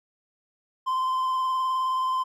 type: tone with vibrato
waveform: triangle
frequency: 1036 Hz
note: C6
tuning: 17 cents flat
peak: -21 dBFS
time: 0.86-2.24 s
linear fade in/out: 20 ms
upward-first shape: sine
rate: 19 Hz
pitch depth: 21 cents each way
effects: none